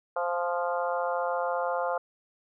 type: harmonic tone with a mistuned harmonic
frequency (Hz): 174.6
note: F3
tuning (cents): 0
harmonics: 3 / 4 / 5 / 6 / 7 / 8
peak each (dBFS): -30 / -32 / -34 / -36 / -37 / -38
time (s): 0.16-1.98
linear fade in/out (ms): 5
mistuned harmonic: 5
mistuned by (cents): -16
effects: none